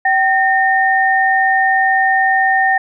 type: tone pair together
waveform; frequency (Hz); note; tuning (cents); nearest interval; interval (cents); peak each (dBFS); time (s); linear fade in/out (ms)
sine; 769 / 1829; G5 / A#6; -33 / -33; octave + minor third; 1500; -13; 0.05-2.78; 5
effects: none